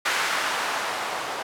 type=noise with low-pass filter sweep; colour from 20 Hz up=violet; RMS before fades=-27 dBFS; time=0.05-1.43 s; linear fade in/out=10 ms; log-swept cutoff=1400 to 750 Hz; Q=1.1; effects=none